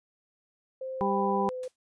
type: tone with pitch glide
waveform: sine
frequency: 523.3 to 508.4 Hz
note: C5 to C5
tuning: 0 to -50 cents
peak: -33 dBFS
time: 0.81-1.68 s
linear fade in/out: 5 ms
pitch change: -50 cents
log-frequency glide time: 0.96-1.55 s
type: harmonic tone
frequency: 198.1 Hz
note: G3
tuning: 18 cents sharp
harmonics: 1 / 2 / 4 / 5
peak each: -30 / -30 / -30 / -30 dBFS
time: 1.01-1.49 s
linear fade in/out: 0 ms
type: noise with exponential decay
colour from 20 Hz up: white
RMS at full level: -45 dBFS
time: 1.63-1.76 s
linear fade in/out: 2 ms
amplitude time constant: 27 ms
effects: resampled to 22050 Hz

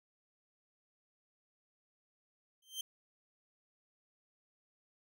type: tone with exponential growth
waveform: sawtooth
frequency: 3136 Hz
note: G7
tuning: in tune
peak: -32 dBFS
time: 2.62-2.81 s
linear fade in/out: 5 ms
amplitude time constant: 41 ms
effects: none

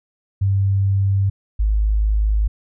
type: tone pair in turn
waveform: sine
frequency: 98 / 52.55 Hz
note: G2 / G#1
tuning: 0 / +21 cents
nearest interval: major seventh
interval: 1079 cents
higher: first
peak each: -14 dBFS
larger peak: neither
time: 0.41-1.3 / 1.59-2.48 s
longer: neither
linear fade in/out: 10 ms
effects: none

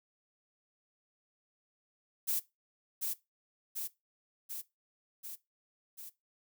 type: noise with echo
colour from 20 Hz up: violet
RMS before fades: -32 dBFS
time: 2.27-2.4 s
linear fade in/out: 20 ms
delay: 740 ms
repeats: 5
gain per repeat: -3 dB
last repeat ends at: 6.1 s
effects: noise-tail reverb RT60 0.2 s tail -18 dB re dry

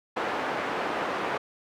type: band-pass noise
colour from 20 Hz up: pink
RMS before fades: -30 dBFS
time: 0.16-1.38 s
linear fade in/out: 10 ms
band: 400 to 1700 Hz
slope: 12 dB/octave
effects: none

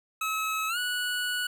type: tone with pitch glide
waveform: 25% pulse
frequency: 1288 to 1471 Hz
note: E6 to F#6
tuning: -41 to -11 cents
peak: -24 dBFS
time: 0.21-1.47 s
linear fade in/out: 5 ms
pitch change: +230 cents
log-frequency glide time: 0.68-0.78 s
effects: none

